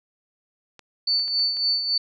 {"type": "clicks", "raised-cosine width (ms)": 0.2, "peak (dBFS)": -27, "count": 5, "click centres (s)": [0.793, 1.195, 1.28, 1.395, 1.569]}
{"type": "tone with tremolo", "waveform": "sine", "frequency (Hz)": 4500, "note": "C#8", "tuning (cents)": 25, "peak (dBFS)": -18, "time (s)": [1.07, 1.98], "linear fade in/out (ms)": 5, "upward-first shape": "sine", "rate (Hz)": 3.6, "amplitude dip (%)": 55}
{"effects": []}